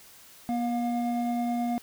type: tone pair together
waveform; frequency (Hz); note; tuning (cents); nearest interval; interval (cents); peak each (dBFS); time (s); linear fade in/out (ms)
triangle; 240.2 / 711.3; B3 / F5; -48 / +32; octave + perfect fifth; 1880; -25 / -29; 0.49-1.78; 0
effects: white hiss -52 dBFS RMS until 1.82 s